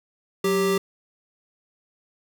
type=tone pair together; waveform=square; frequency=185.5 / 392 Hz; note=F#3 / G4; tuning=+5 / 0 cents; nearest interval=octave + minor second; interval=1295 cents; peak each=-27 / -21 dBFS; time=0.44-0.78 s; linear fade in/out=5 ms; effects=none